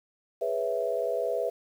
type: chord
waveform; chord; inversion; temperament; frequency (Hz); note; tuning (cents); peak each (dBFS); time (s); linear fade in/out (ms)
sine; C# minor seventh; second; equal; 415.3 / 493.9 / 554.4 / 659.3; G#4 / B4 / C#5 / E5; 0 / 0 / 0 / 0; -34 / -30 / -35 / -30; 0.41-1.5; 10
effects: 9-bit